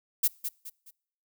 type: noise with echo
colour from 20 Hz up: violet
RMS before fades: -23 dBFS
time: 0.23-0.28 s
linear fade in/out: 10 ms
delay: 210 ms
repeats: 3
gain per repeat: -9 dB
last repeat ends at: 0.91 s
effects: noise-tail reverb RT60 0.7 s tail -26 dB re dry